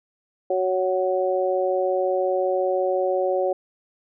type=harmonic tone; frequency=185.6 Hz; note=F#3; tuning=6 cents sharp; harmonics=2 / 3 / 4; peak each=-24 / -22 / -27 dBFS; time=0.5-3.53 s; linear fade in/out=5 ms; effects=none